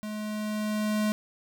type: tone with level ramp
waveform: square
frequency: 212.6 Hz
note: G#3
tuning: 41 cents sharp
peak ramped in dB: -34 to -24 dBFS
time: 0.03-1.12 s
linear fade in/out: 0 ms
effects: none